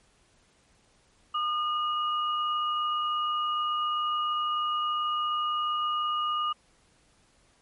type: tone pair together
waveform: sine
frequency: 1216.8 / 2894 Hz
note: D#6 / F#7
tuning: -39 / -39 cents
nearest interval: octave + minor third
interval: 1500 cents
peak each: -26 / -34 dBFS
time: 1.34-6.53 s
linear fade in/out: 10 ms
effects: pink hiss -64 dBFS RMS until 7.61 s + MP3 48 kbps